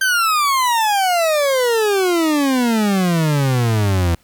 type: exponential sweep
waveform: 40% pulse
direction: down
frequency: 1576 to 82.41 Hz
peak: -13 dBFS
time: 0.01-4.15 s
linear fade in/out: 5 ms
effects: pink hiss -55 dBFS RMS until 4.23 s